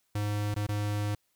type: tone with dropouts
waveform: square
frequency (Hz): 103.83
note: G#2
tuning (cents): 0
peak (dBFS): -29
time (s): 0.15-1.15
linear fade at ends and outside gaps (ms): 5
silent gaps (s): 0.543-0.562 / 0.667-0.688
effects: white hiss -74 dBFS RMS until 1.35 s